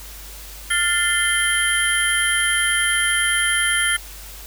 sine tone cluster, 1403 / 1775 / 2077 / 3145 / 10290 Hz, F6 / A6 / C7 / G7 / E9, +8 / +15 / -13 / +5 / -43 cents, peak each -23 dBFS, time 0.7-3.97 s, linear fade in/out 10 ms, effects added 50 Hz sine -38 dBFS peak until 4.46 s + white hiss -39 dBFS RMS until 4.46 s

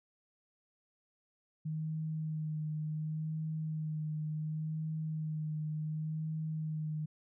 sine tone with vibrato, 155.56 Hz, D#3, in tune, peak -34 dBFS, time 1.65-7.06 s, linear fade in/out 10 ms, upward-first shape sine, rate 0.69 Hz, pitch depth 21 cents each way, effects none

